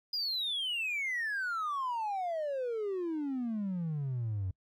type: exponential sweep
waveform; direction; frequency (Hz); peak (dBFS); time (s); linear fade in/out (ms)
triangle; down; 4978 to 90.4; -29; 0.13-4.51; 5
effects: noise-tail reverb RT60 0.1 s tail -26 dB re dry + tanh soft clip ceiling -27 dBFS